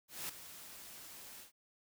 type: noise with ADSR envelope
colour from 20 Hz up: white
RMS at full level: -40 dBFS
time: 0.08-1.52 s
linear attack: 210 ms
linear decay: 6 ms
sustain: -12 dB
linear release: 120 ms
effects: none